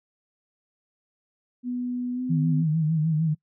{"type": "tone with pitch glide", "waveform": "sine", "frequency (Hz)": [246.9, 253.4], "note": ["B3", "B3"], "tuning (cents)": [0, 45], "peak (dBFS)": -26, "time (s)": [1.63, 2.65], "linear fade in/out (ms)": 50, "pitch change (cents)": 45, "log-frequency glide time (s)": [2.14, 2.21]}
{"type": "tone with vibrato", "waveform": "sine", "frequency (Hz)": 157.7, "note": "D#3", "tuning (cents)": 24, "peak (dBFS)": -20, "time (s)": [2.29, 3.35], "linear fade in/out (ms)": 20, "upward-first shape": "sine", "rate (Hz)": 6.6, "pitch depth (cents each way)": 68}
{"effects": ["noise-tail reverb RT60 0.1 s tail -24 dB re dry"]}